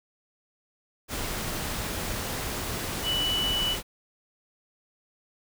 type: tone in noise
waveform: sine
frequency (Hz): 2965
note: F#7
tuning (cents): +3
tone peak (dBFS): -25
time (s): 3.03-3.77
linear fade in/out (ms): 50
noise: pink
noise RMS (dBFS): -32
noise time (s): 1.08-3.83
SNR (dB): +4
effects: none